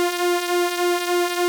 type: tone with flanger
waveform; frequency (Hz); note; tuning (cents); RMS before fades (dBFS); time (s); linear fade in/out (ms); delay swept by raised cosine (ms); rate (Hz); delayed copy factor
sawtooth; 352.4; F4; +16; -21; 0-1.48; 0; 1.6 to 3; 3.4; -0.55
effects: none